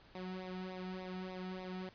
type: tone with flanger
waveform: sawtooth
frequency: 185 Hz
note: F#3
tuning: in tune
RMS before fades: -44 dBFS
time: 0.15-1.89 s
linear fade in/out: 2 ms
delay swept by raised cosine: 0.64 to 1.94 ms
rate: 3.4 Hz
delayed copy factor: -0.8
effects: pink hiss -62 dBFS RMS until 1.94 s + resampled to 11025 Hz